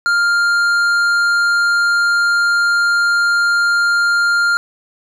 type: tone with tanh clipping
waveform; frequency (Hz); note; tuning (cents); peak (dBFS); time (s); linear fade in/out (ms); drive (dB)
sine; 1400; F6; +4; -13; 0.06-4.57; 0; 10
effects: none